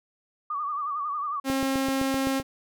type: tone with vibrato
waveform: sine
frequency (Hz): 1173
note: D6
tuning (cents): -2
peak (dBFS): -27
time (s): 0.5-1.4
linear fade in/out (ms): 5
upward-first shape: sine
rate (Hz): 11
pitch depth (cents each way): 86
type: tone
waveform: sawtooth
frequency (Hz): 268.6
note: C4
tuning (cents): +46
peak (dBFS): -20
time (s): 1.44-2.43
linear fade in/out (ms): 50
type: click train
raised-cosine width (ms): 2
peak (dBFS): -19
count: 8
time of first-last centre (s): 1.5-2.4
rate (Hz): 7.78
effects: none